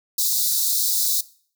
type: high-pass noise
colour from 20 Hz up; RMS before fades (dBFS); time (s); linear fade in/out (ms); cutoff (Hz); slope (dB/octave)
white; -21; 0.18-1.21; 5; 3700; 96
effects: noise-tail reverb RT60 0.5 s tail -20 dB re dry